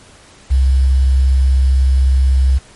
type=tone with quantisation; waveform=sine; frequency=66 Hz; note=C2; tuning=16 cents sharp; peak=-8 dBFS; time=0.5-2.59 s; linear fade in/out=20 ms; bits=6; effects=pink hiss -43 dBFS RMS until 2.75 s + MP3 48 kbps